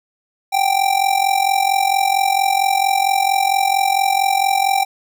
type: tone with amplitude modulation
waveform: square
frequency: 783 Hz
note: G5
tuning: 2 cents flat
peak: -11 dBFS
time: 0.52-4.85 s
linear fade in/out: 20 ms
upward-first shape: sine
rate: 44.4 Hz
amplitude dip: 80%
effects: none